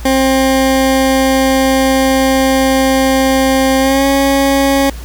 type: tone with pitch glide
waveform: 20% pulse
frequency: 265.4 to 274.6 Hz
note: C4 to C#4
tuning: +25 to -16 cents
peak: -4 dBFS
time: 0.05-4.9 s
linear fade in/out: 5 ms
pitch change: +59 cents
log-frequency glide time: 3.8-4.06 s
effects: added 58 Hz sine -24 dBFS peak until 5.04 s + pink hiss -35 dBFS RMS until 5.04 s